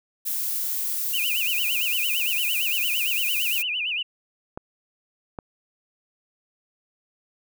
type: noise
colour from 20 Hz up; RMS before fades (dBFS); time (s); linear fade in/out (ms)
violet; -27; 0.25-3.63; 20
type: tone with vibrato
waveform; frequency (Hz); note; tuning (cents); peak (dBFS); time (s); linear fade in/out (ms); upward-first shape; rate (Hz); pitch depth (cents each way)
sine; 2700; E7; +41; -24; 1.13-4.03; 10; sine; 8.8; 200
type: clicks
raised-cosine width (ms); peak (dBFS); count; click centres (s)
1; -19; 2; 4.575 / 5.388
effects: none